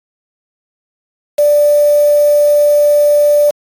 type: tone with quantisation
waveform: sine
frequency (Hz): 587.3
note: D5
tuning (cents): 0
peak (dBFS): -6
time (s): 1.38-3.51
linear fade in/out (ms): 10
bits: 4
effects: AAC 64 kbps